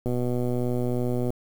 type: click train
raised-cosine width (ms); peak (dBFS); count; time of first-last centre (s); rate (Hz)
2; -15; 154; 0.06-1.304; 123
effects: 7-bit